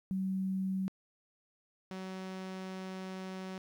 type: tone pair in turn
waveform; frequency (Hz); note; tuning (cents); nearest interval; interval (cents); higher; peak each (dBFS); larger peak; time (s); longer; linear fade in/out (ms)
sine / sawtooth; 190 / 188.03; F#3 / F#3; +46 / +28; unison; 18; first; -31 / -36; first; 0.11-0.88 / 1.91-3.58; second; 0
effects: low-pass 6000 Hz 12 dB/octave + 11-bit